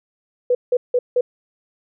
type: tone bursts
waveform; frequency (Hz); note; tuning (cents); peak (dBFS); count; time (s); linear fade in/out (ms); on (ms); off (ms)
sine; 493.9; B4; 0; -13; 4; 0.5-1.21; 5; 50; 170
effects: none